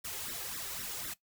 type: noise with flanger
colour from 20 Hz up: white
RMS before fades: -40 dBFS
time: 0.04-1.14 s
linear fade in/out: 10 ms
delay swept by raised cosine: 0.53 to 2.43 ms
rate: 3.9 Hz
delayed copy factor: +0.8
effects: noise-tail reverb RT60 0.1 s tail -17 dB re dry